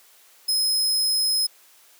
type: tone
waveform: sawtooth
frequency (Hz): 5120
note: D#8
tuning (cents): +49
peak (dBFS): -17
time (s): 0.48-1.47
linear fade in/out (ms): 10
effects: white hiss -54 dBFS RMS until 1.99 s + high-pass 400 Hz 12 dB/octave